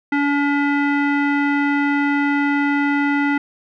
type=tone with low-pass filter; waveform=square; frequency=285.5 Hz; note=D4; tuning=49 cents flat; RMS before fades=-18 dBFS; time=0.12-3.38 s; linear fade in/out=5 ms; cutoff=1900 Hz; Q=3.4; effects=none